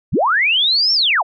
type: linear two-way sweep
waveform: sine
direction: up then down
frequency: 43.65 to 5520 to 558 Hz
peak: -12 dBFS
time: 0.12-1.23 s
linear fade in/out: 20 ms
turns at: 0.93 s
effects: none